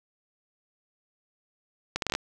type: accelerating click train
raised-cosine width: 0.2 ms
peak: -10 dBFS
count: 7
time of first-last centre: 1.96-2.151 s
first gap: 62 ms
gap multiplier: 0.72
effects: none